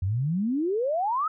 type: exponential sweep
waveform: sine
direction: up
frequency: 87.31 to 1318.5 Hz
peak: -23 dBFS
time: 0.02-1.28 s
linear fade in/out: 5 ms
effects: none